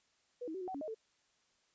sine tone with pitch steps, 489.8 / 319.1 / 379.5 / 363 / 754 / 280.4 / 622 / 442.9 Hz, B4 / D#4 / F#4 / F#4 / F#5 / C#4 / D#5 / A4, -14 / +44 / +44 / -33 / +32 / +20 / -1 / +11 cents, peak -39 dBFS, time 0.41-0.946 s, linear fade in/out 10 ms, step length 67 ms, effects white hiss -74 dBFS RMS until 1.74 s + resampled to 16000 Hz

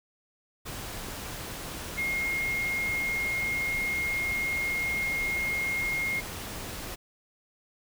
sine tone in noise, 2142 Hz, C7, 40 cents sharp, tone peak -27 dBFS, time 1.97-6.21 s, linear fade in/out 20 ms, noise pink, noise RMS -38 dBFS, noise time 0.65-6.96 s, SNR +8 dB, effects none

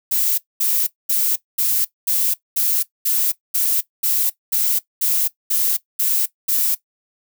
violet noise bursts, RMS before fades -18 dBFS, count 14, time 0.11-6.75 s, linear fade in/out 10 ms, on 270 ms, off 220 ms, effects noise-tail reverb RT60 0.1 s tail -17 dB re dry

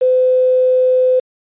sine tone with quantisation, 510 Hz, C5, 44 cents flat, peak -9 dBFS, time 0.01-1.2 s, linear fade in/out 10 ms, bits 6, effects resampled to 8000 Hz

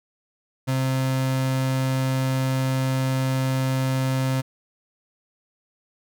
35% pulse tone, 131.6 Hz, C3, 10 cents sharp, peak -19 dBFS, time 0.67-4.42 s, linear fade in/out 20 ms, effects none

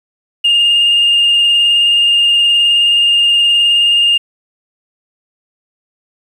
sine tone with vibrato, 2823 Hz, F7, 18 cents sharp, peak -6 dBFS, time 0.44-4.18 s, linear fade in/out 10 ms, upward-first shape sine, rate 19 Hz, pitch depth 16 cents each way, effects tanh soft clip ceiling -4 dBFS + 7-bit

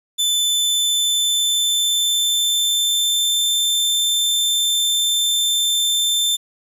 sawtooth tone with pitch glide, 3520 to 3559 Hz, A7 to A7, 0 to +19 cents, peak -13 dBFS, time 0.18-6.37 s, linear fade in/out 20 ms, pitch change +19 cents, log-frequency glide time 0.35-3.55 s, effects resampled to 32000 Hz + 8-bit

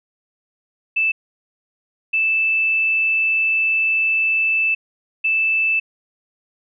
sine tone bursts at uneven times, 2637 Hz, E7, in tune, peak -15 dBFS, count 3, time 0.96-1.12 / 2.13-4.75 / 5.24-5.8 s, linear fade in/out 10 ms, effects none

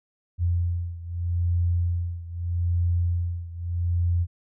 sine beating tone pair, 86.5 / 87.3 Hz, F2 / F2, -16 / 0 cents, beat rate 0.8 Hz, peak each -24 / -27 dBFS, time 0.38-4.27 s, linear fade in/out 50 ms, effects none

